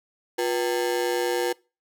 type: ring-modulated tone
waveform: 35% pulse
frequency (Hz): 421.3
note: G#4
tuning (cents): +25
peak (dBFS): -18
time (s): 0.38-1.53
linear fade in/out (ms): 10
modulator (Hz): 64.9
effects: noise-tail reverb RT60 0.3 s tail -23 dB re dry

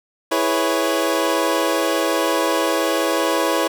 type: chord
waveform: 25% pulse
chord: C# minor seventh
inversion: first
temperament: equal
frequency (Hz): 329.6 / 415.3 / 493.9 / 554.4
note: E4 / G#4 / B4 / C#5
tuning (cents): 0 / 0 / 0 / 0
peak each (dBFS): -18 / -22 / -20 / -18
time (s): 0.31-3.68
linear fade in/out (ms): 10
effects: none

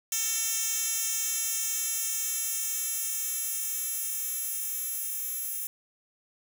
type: tone with high-pass filter sweep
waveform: 10% pulse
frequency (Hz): 449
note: A4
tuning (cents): +35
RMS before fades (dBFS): -31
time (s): 0.12-5.67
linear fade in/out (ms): 2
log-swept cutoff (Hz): 6300 to 12000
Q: 1.1
effects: none

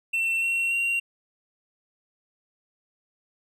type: tone with pitch steps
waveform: triangle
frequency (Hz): 2696 / 2726 / 2756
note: E7 / F7 / F7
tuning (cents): +38 / -43 / -24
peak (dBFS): -21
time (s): 0.13-1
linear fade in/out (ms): 10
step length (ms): 290
effects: none

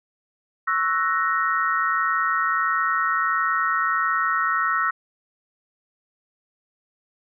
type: chord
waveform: sine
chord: F# dominant seventh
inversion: second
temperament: equal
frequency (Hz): 1108.7 / 1318.5 / 1480 / 1864.7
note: C#6 / E6 / F#6 / A#6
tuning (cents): 0 / 0 / 0 / 0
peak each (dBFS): -27 / -22 / -27 / -26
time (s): 0.67-4.91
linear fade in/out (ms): 10
effects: none

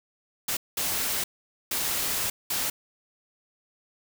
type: noise bursts at uneven times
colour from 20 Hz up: white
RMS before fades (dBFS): -28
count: 4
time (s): 0.48-0.57 / 0.77-1.24 / 1.71-2.3 / 2.5-2.7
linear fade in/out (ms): 5
effects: none

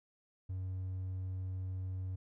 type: tone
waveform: triangle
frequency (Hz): 93.4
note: F#2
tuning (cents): +17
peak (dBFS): -34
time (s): 0.49-2.16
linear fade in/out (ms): 10
effects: tanh soft clip ceiling -30 dBFS

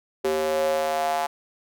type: tone with high-pass filter sweep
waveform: square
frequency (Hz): 77.78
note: D#2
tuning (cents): 0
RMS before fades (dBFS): -24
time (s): 0.24-1.27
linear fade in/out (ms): 10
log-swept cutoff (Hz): 420 to 780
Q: 5.5
effects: none

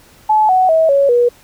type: tone with pitch steps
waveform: sine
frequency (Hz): 860 / 744.4 / 644.3 / 557.6 / 482.7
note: A5 / F#5 / E5 / C#5 / B4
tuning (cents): -40 / +10 / -40 / +10 / -40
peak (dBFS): -8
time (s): 0.29-1.29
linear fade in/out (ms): 10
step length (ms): 200
effects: pink hiss -46 dBFS RMS until 1.43 s

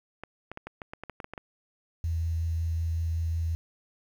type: clicks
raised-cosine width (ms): 0.5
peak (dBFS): -23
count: 12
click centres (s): 0.236 / 0.516 / 0.574 / 0.67 / 0.818 / 0.935 / 1.036 / 1.097 / 1.202 / 1.244 / 1.336 / 1.378
type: tone with vibrato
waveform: sine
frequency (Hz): 82.41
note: E2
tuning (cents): 0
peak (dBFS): -26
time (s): 2.04-3.55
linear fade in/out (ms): 0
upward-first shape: sine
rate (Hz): 5.4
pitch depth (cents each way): 11
effects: 9-bit

